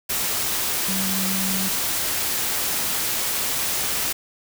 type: tone in noise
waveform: sine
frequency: 190.5 Hz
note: G3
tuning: 49 cents flat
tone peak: -26 dBFS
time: 0.88-1.69 s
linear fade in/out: 10 ms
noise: white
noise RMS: -24 dBFS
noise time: 0.09-4.13 s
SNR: -5 dB
effects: none